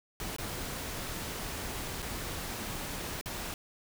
pink noise with dropouts, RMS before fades -38 dBFS, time 0.2-3.54 s, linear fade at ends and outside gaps 1 ms, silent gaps 0.364-0.384 / 2.022-2.026 / 3.212-3.258 s, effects none

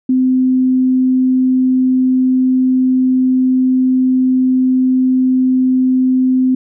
sine tone, 257.2 Hz, C4, 30 cents flat, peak -9 dBFS, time 0.09-6.55 s, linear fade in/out 5 ms, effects none

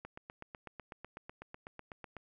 click train, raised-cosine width 0.5 ms, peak -30 dBFS, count 18, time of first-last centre 0.05-2.167 s, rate 8.03 Hz, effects none

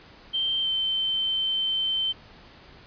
sine tone with pitch glide, 3135 to 3095 Hz, G7 to G7, -1 to -23 cents, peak -23 dBFS, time 0.33-2.13 s, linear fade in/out 20 ms, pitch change -22 cents, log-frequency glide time 0.62-0.68 s, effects pink hiss -50 dBFS RMS until 2.86 s + resampled to 11025 Hz

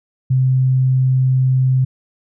sine tone, 130 Hz, C3, 11 cents flat, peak -11 dBFS, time 0.3-1.85 s, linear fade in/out 10 ms, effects none

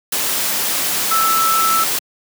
sine tone in noise, 1318.5 Hz, E6, in tune, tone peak -14 dBFS, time 1.11-1.84 s, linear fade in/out 5 ms, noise white, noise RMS -19 dBFS, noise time 0.12-1.99 s, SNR +2 dB, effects high-pass 150 Hz 12 dB/octave

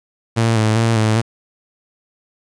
sawtooth tone with vibrato, 111.7 Hz, A2, 27 cents sharp, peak -9 dBFS, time 0.36-1.22 s, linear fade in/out 20 ms, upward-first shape square, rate 2.5 Hz, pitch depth 39 cents each way, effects resampled to 22050 Hz + 8-bit

